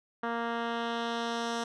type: tone with low-pass filter sweep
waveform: 10% pulse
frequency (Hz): 232.9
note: A#3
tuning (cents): -1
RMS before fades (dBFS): -33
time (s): 0.23-1.64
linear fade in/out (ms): 5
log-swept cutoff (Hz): 1800 to 6400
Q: 1.3
effects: none